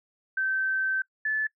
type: tone pair in turn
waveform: sine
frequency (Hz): 1547 / 1736.4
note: G6 / A6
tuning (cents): -23 / -23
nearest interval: major second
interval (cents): 200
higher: second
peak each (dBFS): -24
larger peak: neither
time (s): 0.37-1.02 / 1.25-1.47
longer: first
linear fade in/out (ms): 5
effects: noise-tail reverb RT60 0.1 s tail -23 dB re dry